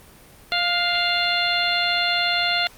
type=harmonic tone with a mistuned harmonic; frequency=698.5 Hz; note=F5; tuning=in tune; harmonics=1 / 2 / 3 / 4 / 5 / 6; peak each=-26 / -26 / -26 / -26 / -26 / -26 dBFS; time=0.52-2.67 s; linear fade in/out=0 ms; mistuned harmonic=2; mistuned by=+23 cents; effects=pink hiss -48 dBFS RMS until 2.77 s + Opus 32 kbps